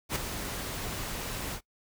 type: noise with ADSR envelope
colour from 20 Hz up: pink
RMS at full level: -28 dBFS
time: 0.09-1.61 s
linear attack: 67 ms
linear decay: 9 ms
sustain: -8 dB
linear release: 73 ms
effects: noise-tail reverb RT60 0.1 s tail -21 dB re dry

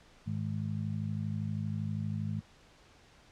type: harmonic tone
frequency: 52.6 Hz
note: G#1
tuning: 23 cents sharp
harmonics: 2 / 3 / 4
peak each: -35 / -37 / -38 dBFS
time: 0.26-2.41 s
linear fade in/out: 20 ms
effects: pink hiss -60 dBFS RMS until 3.31 s + low-pass 6000 Hz 12 dB/octave

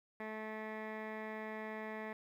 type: tone with low-pass filter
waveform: 15% pulse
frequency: 217.2 Hz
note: A3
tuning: 22 cents flat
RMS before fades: -44 dBFS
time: 0.2-2.13 s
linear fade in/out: 2 ms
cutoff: 1800 Hz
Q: 3.4
effects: 12-bit

